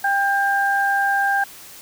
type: tone pair together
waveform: sine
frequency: 794.7 / 1594 Hz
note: G5 / G6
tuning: +23 / +28 cents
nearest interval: octave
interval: 1205 cents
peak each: -19 dBFS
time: 0.04-1.44 s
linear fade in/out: 5 ms
effects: white hiss -41 dBFS RMS until 1.81 s